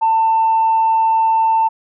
sine tone, 894 Hz, A5, 27 cents sharp, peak -10 dBFS, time 0.01-1.69 s, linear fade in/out 20 ms, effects tanh soft clip ceiling -7 dBFS

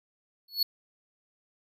square tone with exponential growth, 4392 Hz, C#8, 17 cents flat, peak -20 dBFS, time 0.48-0.63 s, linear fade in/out 5 ms, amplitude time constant 32 ms, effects none

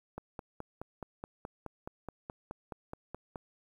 click train, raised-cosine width 1 ms, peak -26 dBFS, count 16, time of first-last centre 0.18-3.358 s, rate 4.72 Hz, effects 10-bit

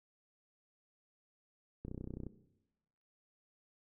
click train, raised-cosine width 3 ms, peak -30 dBFS, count 14, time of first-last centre 1.85-2.267 s, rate 31.2 Hz, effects noise-tail reverb RT60 1.0 s tail -17 dB re dry

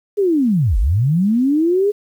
sine linear two-way sweep, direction down then up, 421.8 to 40.98 to 421.8 Hz, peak -12 dBFS, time 0.17-1.92 s, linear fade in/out 20 ms, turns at 0.78 s, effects 8-bit

